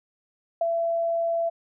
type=tone with ADSR envelope; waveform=sine; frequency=671 Hz; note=E5; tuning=31 cents sharp; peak=-19 dBFS; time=0.61-1.5 s; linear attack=4 ms; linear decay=31 ms; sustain=-3 dB; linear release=17 ms; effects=none